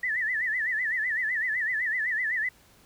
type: tone with vibrato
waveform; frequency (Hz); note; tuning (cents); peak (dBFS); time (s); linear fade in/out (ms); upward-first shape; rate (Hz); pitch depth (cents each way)
sine; 1864.7; A#6; 0; -25; 0.03-2.49; 5; sine; 7.9; 150
effects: pink hiss -58 dBFS RMS until 2.85 s